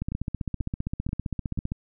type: two click trains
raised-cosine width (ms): 5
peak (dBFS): -19 / -16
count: 4 / 27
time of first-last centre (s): 0.12-1.576 / 0.02-1.719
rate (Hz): 2.06 / 15.3
effects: none

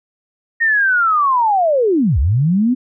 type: linear two-way sweep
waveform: sine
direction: down then up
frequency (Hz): 1864.7 to 59.6 to 261.4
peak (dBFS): -11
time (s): 0.6-2.75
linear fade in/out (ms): 20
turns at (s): 2.19
effects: none

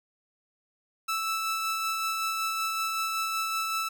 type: tone with tremolo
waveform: sawtooth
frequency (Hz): 1317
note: E6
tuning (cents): -2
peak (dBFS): -23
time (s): 1.08-3.89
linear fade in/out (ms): 10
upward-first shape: sine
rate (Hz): 5.3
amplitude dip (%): 25
effects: none

